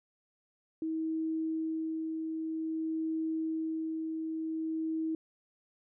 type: tone with tremolo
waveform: sine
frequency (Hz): 320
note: D#4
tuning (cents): +49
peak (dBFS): -30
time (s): 0.82-5.15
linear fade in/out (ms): 2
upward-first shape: sine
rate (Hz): 0.52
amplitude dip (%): 30
effects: none